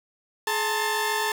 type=tone cluster; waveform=sawtooth; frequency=424 / 898 / 1058 / 1749 Hz; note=G#4 / A5 / C6 / A6; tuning=+36 / +35 / +19 / -11 cents; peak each=-26 / -23 / -30 / -26 dBFS; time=0.47-1.32 s; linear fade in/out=2 ms; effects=none